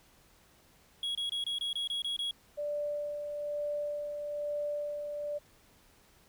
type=tone bursts; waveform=triangle; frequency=3322 Hz; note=G#7; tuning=in tune; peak=-30 dBFS; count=9; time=1.03-2.31 s; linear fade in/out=2 ms; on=120 ms; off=25 ms
type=tone with tremolo; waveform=sine; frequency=587.3 Hz; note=D5; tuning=in tune; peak=-31 dBFS; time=2.57-5.39 s; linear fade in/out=20 ms; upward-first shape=sine; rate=1.1 Hz; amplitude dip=40%
effects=pink hiss -63 dBFS RMS until 6.28 s